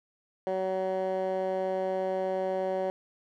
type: tone with band-pass filter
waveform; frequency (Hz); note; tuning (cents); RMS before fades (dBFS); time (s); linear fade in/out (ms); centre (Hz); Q
15% pulse; 188.2; F#3; +30; -30; 0.47-2.9; 0; 570; 1.9
effects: none